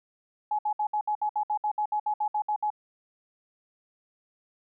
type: tone bursts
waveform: sine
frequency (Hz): 844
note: G#5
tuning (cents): +28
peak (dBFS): -24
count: 16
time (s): 0.51-2.703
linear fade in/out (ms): 5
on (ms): 78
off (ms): 63
effects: none